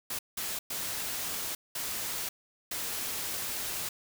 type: noise bursts at uneven times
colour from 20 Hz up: white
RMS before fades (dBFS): -35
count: 5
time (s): 0.1-0.19 / 0.37-0.59 / 0.7-1.55 / 1.75-2.29 / 2.71-3.89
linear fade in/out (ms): 5
effects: none